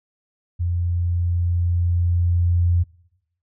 sine tone with level ramp, 87 Hz, F2, 6 cents flat, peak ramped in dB -19 to -14 dBFS, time 0.59-2.84 s, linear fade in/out 20 ms, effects noise-tail reverb RT60 0.9 s tail -24 dB re dry

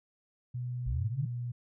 sine tone with pitch glide, 123.47 to 121.21 Hz, B2 to B2, 0 to -32 cents, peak -33 dBFS, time 0.54-1.52 s, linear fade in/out 10 ms, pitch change -32 cents, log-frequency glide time 0.97-1.24 s
sine linear sweep, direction up, 48.43 to 157.9 Hz, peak -30 dBFS, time 0.86-1.26 s, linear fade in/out 10 ms
effects none

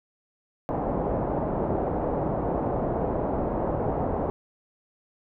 white low-pass noise, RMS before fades -27 dBFS, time 0.69-4.3 s, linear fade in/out 0 ms, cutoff 760 Hz, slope 24 dB/octave, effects none

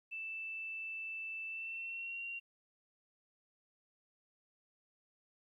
sine tone with pitch glide, 2648 to 2757 Hz, E7 to F7, +7 to -23 cents, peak -40 dBFS, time 0.11-2.4 s, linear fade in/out 20 ms, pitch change +70 cents, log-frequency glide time 1.47-2.23 s, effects 13-bit

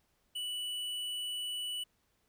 triangle tone with tanh clipping, 2960 Hz, F#7, in tune, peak -37 dBFS, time 0.35-1.84 s, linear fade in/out 10 ms, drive 15 dB, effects pink hiss -75 dBFS RMS until 2.28 s

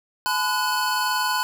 square tone cluster, 856 / 1012 / 1471 / 4434 Hz, A5 / B5 / F#6 / C#8, -48 / +42 / -11 / 0 cents, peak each -29 / -25 / -27 / -31 dBFS, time 0.26-1.43 s, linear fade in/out 0 ms, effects none

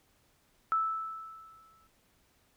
sine tone with exponential decay, 1314 Hz, E6, 6 cents flat, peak -24 dBFS, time 0.72-1.87 s, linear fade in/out 0 ms, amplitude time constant 250 ms, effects pink hiss -69 dBFS RMS until 2.56 s

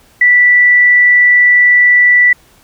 sine tone, 1966 Hz, B6, 8 cents flat, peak -4 dBFS, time 0.21-2.33 s, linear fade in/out 5 ms, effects pink hiss -47 dBFS RMS until 2.63 s

